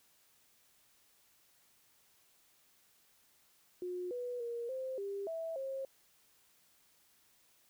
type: tone with pitch steps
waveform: sine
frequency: 359.9 / 490.8 / 471.2 / 522 / 398.3 / 655 / 537 Hz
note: F#4 / B4 / A#4 / C5 / G4 / E5 / C5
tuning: -48 / -11 / +19 / -4 / +28 / -11 / +45 cents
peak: -37 dBFS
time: 3.82-5.85 s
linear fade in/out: 2 ms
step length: 290 ms
effects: white hiss -69 dBFS RMS until 7.69 s